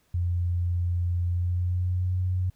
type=tone with pitch glide; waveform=sine; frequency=87.7 to 91.53 Hz; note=F2 to F#2; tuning=+8 to -18 cents; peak=-23 dBFS; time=0.14-2.5 s; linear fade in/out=5 ms; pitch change=+74 cents; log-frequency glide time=1.27-2.18 s; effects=pink hiss -67 dBFS RMS until 2.55 s